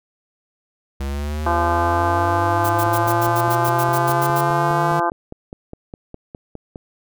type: linear sweep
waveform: square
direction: up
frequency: 67.6 to 152.9 Hz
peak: -23 dBFS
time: 1-5 s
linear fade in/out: 5 ms
type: harmonic tone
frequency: 171.6 Hz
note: F3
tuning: 30 cents flat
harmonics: 2 / 3 / 4 / 5 / 6 / 7 / 8 / 9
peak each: -25 / -30 / -22 / -22 / -24 / -25 / -36 / -29 dBFS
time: 1.46-5.1 s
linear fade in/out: 5 ms
type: noise bursts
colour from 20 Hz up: blue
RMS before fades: -28 dBFS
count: 13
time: 2.64-4.413 s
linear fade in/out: 10 ms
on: 57 ms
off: 86 ms
type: click train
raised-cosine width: 2 ms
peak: -20 dBFS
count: 21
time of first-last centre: 2.66-6.758 s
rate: 4.88 Hz
effects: none